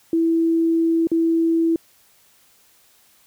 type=tone with dropouts; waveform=sine; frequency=329.6 Hz; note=E4; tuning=in tune; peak=-15 dBFS; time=0.13-1.76 s; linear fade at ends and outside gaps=2 ms; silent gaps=1.071-1.116 s; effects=white hiss -56 dBFS RMS until 3.26 s